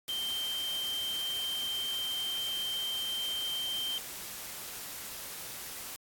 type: tone in noise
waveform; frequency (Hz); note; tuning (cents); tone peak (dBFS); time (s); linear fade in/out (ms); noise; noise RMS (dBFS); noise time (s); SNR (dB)
sine; 3136; G7; 0; -32; 0.09-3.98; 0; white; -42; 0.08-5.96; +7
effects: AAC 64 kbps